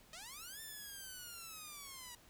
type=linear two-way sweep; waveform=5% pulse; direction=up then down; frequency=609 to 1792 to 955 Hz; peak=-37 dBFS; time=0.13-2.15 s; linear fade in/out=2 ms; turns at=0.61 s; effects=pink hiss -64 dBFS RMS until 2.29 s